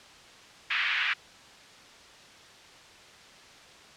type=band-pass noise; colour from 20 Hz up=white; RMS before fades=-28 dBFS; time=0.7-1.14 s; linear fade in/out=10 ms; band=1500 to 2700 Hz; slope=24 dB/octave; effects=white hiss -51 dBFS RMS until 3.96 s + low-pass 5000 Hz 12 dB/octave